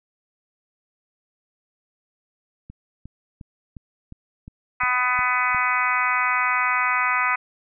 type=click train; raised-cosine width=5 ms; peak=-26 dBFS; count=9; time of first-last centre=2.7-5.547 s; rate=2.81 Hz
type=harmonic tone; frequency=250 Hz; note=B3; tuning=21 cents sharp; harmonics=3 / 4 / 5 / 6 / 7 / 8 / 9 / 10; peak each=-33 / -26 / -24 / -27 / -34 / -25 / -28 / -29 dBFS; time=4.8-7.36 s; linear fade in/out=10 ms
effects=none